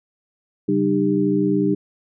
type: tone cluster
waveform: sine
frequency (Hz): 135.5 / 191.7 / 303.5 / 397.1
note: C#3 / G3 / D#4 / G4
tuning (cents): -39 / -38 / -43 / +22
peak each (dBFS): -28 / -21 / -19 / -22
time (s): 0.68-1.75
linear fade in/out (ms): 10
effects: none